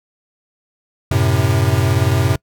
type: chord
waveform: square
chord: F# diminished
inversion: none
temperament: equal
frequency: 92.5 / 110 / 130.81 Hz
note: F#2 / A2 / C3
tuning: 0 / 0 / 0 cents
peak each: -18 dBFS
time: 1.11-2.36 s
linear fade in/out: 5 ms
effects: noise-tail reverb RT60 0.1 s tail -26 dB re dry